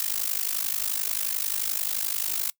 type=noise with amplitude modulation; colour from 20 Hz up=blue; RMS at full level=-24 dBFS; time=0-2.5 s; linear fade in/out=0 ms; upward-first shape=sine; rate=51.4 Hz; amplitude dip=90%; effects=noise-tail reverb RT60 0.1 s tail -23 dB re dry